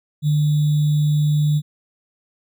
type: tone with sample-and-hold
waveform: sine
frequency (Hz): 150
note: D3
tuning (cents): +37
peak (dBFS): -14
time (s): 0.22-1.62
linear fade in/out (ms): 50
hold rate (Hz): 3675
effects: none